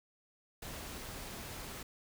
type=noise; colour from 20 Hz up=pink; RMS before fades=-45 dBFS; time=0.62-1.83 s; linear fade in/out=5 ms; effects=none